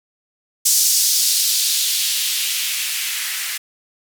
violet noise with band-pass filter sweep, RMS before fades -19 dBFS, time 0.65-3.58 s, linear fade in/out 10 ms, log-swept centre 5900 to 1800 Hz, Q 1.6, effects none

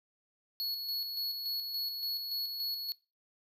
square tone with tremolo, 4367 Hz, C#8, 27 cents flat, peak -33 dBFS, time 0.6-2.92 s, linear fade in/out 0 ms, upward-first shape square, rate 3.5 Hz, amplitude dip 40%, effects noise-tail reverb RT60 0.3 s tail -22 dB re dry

